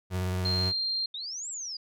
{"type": "tone with vibrato", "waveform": "35% pulse", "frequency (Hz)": 91.9, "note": "F#2", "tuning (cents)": -11, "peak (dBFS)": -26, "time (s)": [0.1, 0.73], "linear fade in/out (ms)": 50, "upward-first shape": "sine", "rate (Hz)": 18, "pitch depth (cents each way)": 29}
{"type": "tone", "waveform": "sine", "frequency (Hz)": 4186, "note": "C8", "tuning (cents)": 0, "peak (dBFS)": -27, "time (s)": [0.45, 1.06], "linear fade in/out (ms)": 5}
{"type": "exponential two-way sweep", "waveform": "sine", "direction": "up then down", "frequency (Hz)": [3557, 7860, 4779], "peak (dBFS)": -34, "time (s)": [1.14, 1.77], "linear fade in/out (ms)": 5, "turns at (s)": 1.49}
{"effects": []}